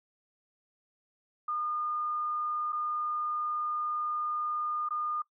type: tone with dropouts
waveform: sine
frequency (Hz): 1217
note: D#6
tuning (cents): -39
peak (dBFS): -30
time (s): 1.48-5.22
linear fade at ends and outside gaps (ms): 5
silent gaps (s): 2.723-2.728 / 4.888-4.906
effects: noise-tail reverb RT60 0.1 s tail -19 dB re dry